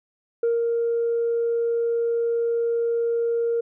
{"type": "tone with ADSR envelope", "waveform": "sine", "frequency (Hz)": 466.2, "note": "A#4", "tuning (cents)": 0, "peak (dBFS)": -16, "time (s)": [0.43, 3.61], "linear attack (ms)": 4, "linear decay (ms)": 170, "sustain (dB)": -3, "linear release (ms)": 9, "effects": ["tanh soft clip ceiling -16 dBFS"]}